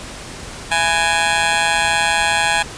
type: tone with amplitude modulation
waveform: 15% pulse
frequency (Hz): 830.6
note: G#5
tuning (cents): 0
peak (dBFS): -4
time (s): 0.71-2.63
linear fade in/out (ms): 10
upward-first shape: sine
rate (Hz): 164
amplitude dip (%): 90
effects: pink hiss -32 dBFS RMS until 2.77 s + resampled to 22050 Hz